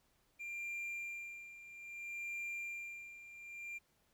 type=tone with tremolo; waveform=triangle; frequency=2384 Hz; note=D7; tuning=25 cents sharp; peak=-38 dBFS; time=0.39-3.79 s; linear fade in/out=20 ms; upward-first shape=sine; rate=0.61 Hz; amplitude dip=75%; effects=pink hiss -75 dBFS RMS until 4.13 s